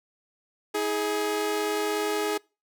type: tone pair together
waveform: sawtooth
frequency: 320.9 / 417.7 Hz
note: E4 / G#4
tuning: -46 / +10 cents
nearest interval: perfect fourth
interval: 456 cents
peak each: -28 / -22 dBFS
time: 0.74-2.38 s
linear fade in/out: 10 ms
effects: noise-tail reverb RT60 0.3 s tail -25 dB re dry